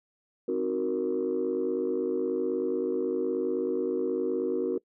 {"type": "chord", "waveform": "sine", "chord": "C half-diminished seventh", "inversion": "none", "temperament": "equal", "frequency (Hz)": [261.6, 311.1, 370, 466.2], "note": ["C4", "Eb4", "Gb4", "Bb4"], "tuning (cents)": [0, 0, 0, 0], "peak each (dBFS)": [-33, -34, -28, -29], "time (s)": [0.48, 4.78], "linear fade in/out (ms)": 5, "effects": ["noise-tail reverb RT60 0.1 s tail -22 dB re dry", "tanh soft clip ceiling -19 dBFS"]}